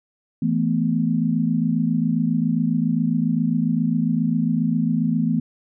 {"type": "chord", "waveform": "sine", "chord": "E suspended fourth", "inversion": "none", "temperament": "just", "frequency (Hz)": [164.81, 219.8, 247.2], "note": ["E3", "A3", "B3"], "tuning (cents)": [0, -2, 2], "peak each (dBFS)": -22, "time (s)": [0.42, 5.4], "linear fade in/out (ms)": 5, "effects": []}